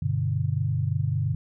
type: chord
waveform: sine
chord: G major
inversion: none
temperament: equal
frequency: 98 / 123.47 / 146.83 Hz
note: G2 / B2 / D3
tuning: 0 / 0 / 0 cents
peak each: -27 dBFS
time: 0.02-1.35 s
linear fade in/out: 5 ms
effects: none